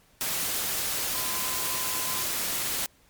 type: tone in noise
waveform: sine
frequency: 1024 Hz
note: C6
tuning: 38 cents flat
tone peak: -38 dBFS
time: 1.15-2.23 s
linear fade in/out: 0 ms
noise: white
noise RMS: -29 dBFS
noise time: 0.21-2.86 s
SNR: -12 dB
effects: pink hiss -61 dBFS RMS until 3.09 s + MP3 96 kbps